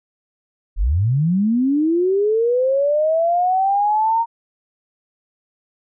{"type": "linear sweep", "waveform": "sine", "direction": "up", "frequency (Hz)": [34.65, 932.3], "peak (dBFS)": -14, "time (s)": [0.76, 4.26], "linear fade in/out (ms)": 50, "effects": []}